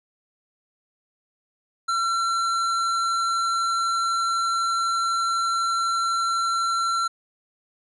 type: tone with tanh clipping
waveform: sine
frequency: 1356 Hz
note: E6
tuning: 49 cents sharp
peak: -23 dBFS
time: 1.88-7.08 s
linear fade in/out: 10 ms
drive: 16 dB
effects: resampled to 22050 Hz